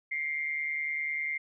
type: tone with amplitude modulation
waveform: sine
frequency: 2108 Hz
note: C7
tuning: 12 cents sharp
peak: -27 dBFS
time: 0.11-1.38 s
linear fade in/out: 10 ms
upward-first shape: sine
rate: 150 Hz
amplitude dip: 60%
effects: none